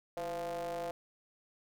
square ring-modulated tone, 89.1 Hz, F2, 35 cents sharp, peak -34 dBFS, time 0.17-0.91 s, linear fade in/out 0 ms, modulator 598 Hz, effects none

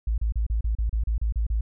sine tone bursts, 55 Hz, A1, in tune, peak -21 dBFS, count 11, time 0.07-1.61 s, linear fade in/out 5 ms, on 110 ms, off 33 ms, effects none

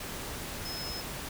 sine tone in noise, 5170 Hz, E8, 34 cents flat, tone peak -38 dBFS, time 0.65-1.01 s, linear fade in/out 5 ms, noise pink, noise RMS -39 dBFS, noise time 0-1.29 s, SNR -2 dB, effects none

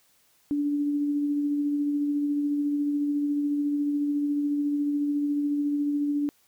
sine tone with tremolo, 290 Hz, D4, 22 cents flat, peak -22 dBFS, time 0.51-6.29 s, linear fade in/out 0 ms, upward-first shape sine, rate 14 Hz, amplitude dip 25%, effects white hiss -64 dBFS RMS until 6.47 s

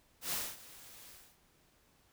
white noise with ADSR envelope, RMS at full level -35 dBFS, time 0.21-1.38 s, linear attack 110 ms, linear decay 240 ms, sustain -19 dB, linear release 290 ms, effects pink hiss -69 dBFS RMS until 2.12 s

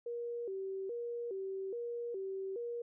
sine tone with vibrato, 427.4 Hz, G#4, 50 cents sharp, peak -37 dBFS, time 0.06-2.82 s, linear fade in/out 5 ms, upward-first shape square, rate 1.2 Hz, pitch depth 180 cents each way, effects none

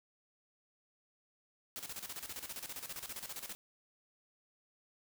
white noise with tremolo, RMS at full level -43 dBFS, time 1.76-3.55 s, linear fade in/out 0 ms, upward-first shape square, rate 15 Hz, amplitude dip 70%, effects none

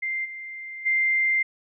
sine tone with level steps, 2093 Hz, C7, in tune, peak -25 / -34 / -19 dBFS, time 0.02-1.43 s, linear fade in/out 10 ms, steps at 0.24 / 0.85 s, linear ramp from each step 20 ms, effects none

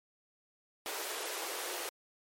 pink high-pass noise, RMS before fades -39 dBFS, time 0.86-1.89 s, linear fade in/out 0 ms, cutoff 350 Hz, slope 48 dB/octave, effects MP3 64 kbps

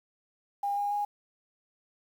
sine tone with pitch steps, 807 / 815 / 823 Hz, G#5 / G#5 / G#5, -50 / -33 / -16 cents, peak -27 dBFS, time 0.63-1.05 s, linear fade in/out 5 ms, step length 140 ms, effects 9-bit

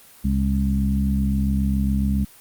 harmonic tone with a mistuned harmonic, 67.4 Hz, C#2, 48 cents flat, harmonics 1 / 2 / 3 / 4, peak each -21 / -28 / -21 / -33 dBFS, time 0.24-2.25 s, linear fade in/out 10 ms, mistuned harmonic 1, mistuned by +16 cents, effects white hiss -48 dBFS RMS until 2.4 s + Opus 32 kbps

